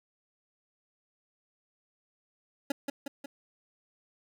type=tone with echo; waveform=25% pulse; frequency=280 Hz; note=C#4; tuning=18 cents sharp; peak=-23 dBFS; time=2.7-2.72 s; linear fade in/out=5 ms; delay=180 ms; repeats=3; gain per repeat=-4 dB; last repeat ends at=3.26 s; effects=none